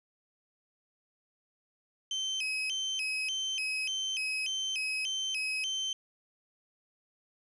35% pulse tone with vibrato, 2810 Hz, F7, 10 cents sharp, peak -29 dBFS, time 2.11-5.93 s, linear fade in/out 2 ms, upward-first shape square, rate 1.7 Hz, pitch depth 170 cents each way, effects resampled to 24000 Hz + 10-bit

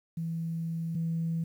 sine tone pair in turn, 164.81 / 164.81 Hz, E3 / E3, 0 / 0 cents, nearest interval unison, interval 0 cents, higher neither, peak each -30 / -27 dBFS, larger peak second, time 0.17-0.95 / 0.95-1.44 s, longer first, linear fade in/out 5 ms, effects tanh soft clip ceiling -23 dBFS + 10-bit

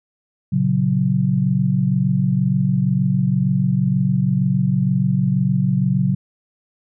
sine chord, F# major, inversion first, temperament equal, 116.54 / 138.59 / 185 Hz, A#2 / C#3 / F#3, 0 / 0 / 0 cents, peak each -23 / -18 / -18 dBFS, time 0.52-6.15 s, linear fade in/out 10 ms, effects none

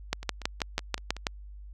two click trains, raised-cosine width 0.2 ms, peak -23 / -9 dBFS, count 6 / 8, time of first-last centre 0.23-1.166 / 0.13-1.268 s, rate 5.34 / 6.15 Hz, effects added 50 Hz sine -42 dBFS peak until 1.73 s

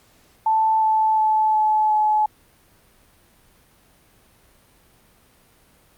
sine tone with pitch steps, 880 / 873.4 / 866.9 / 860.4 / 854 Hz, A5 / A5 / A5 / A5 / G#5, 0 / -13 / -26 / -39 / +48 cents, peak -15 dBFS, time 0.46-2.26 s, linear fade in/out 5 ms, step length 360 ms, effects pink hiss -56 dBFS RMS until 5.97 s + Opus 48 kbps

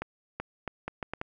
accelerating click train, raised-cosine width 0.5 ms, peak -18 dBFS, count 7, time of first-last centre 0.02-1.214 s, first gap 380 ms, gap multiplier 0.73, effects none

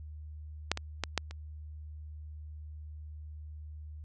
clicks, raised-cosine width 0.2 ms, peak -9 / -18 / -13 / -10 / -27 dBFS, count 5, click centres 0.716 / 0.774 / 1.037 / 1.177 / 1.31 s, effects added 76 Hz sine -42 dBFS peak until 4.04 s + resampled to 24000 Hz

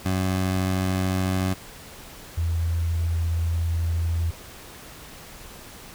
20% pulse / sine tone pair in turn, 93.6 / 83.39 Hz, F#2 / E2, +20 / +21 cents, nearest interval major second, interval 199 cents, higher first, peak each -17 / -21 dBFS, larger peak first, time 0.05-1.54 / 2.37-4.31 s, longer second, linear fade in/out 10 ms, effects pink hiss -43 dBFS RMS until 5.94 s

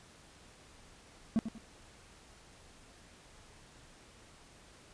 triangle tone with echo, 223 Hz, A3, 23 cents sharp, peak -23 dBFS, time 1.36-1.39 s, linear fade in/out 0 ms, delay 95 ms, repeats 2, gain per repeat -10 dB, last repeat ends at 1.58 s, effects pink hiss -58 dBFS RMS until 4.93 s + resampled to 22050 Hz

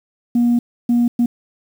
sine tone bursts at uneven times, 239 Hz, A#3, 43 cents sharp, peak -10 dBFS, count 3, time 0.35-0.59 / 0.89-1.08 / 1.19-1.26 s, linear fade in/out 5 ms, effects tanh soft clip ceiling -9 dBFS + 7-bit

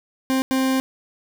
40% pulse tone bursts at uneven times, 263.2 Hz, C4, 10 cents sharp, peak -17 dBFS, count 2, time 0.3-0.42 / 0.51-0.8 s, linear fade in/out 0 ms, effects 8-bit

